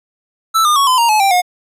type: tone with pitch steps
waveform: square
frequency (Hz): 1321 / 1211.4 / 1110.8 / 1018.6 / 934.1 / 856.6 / 785.5 / 720.3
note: E6 / D#6 / C#6 / C6 / A#5 / A5 / G5 / F#5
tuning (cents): +3 / -47 / +3 / -47 / +3 / -47 / +3 / -47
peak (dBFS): -10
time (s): 0.54-1.42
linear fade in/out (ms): 20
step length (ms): 110
effects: resampled to 32000 Hz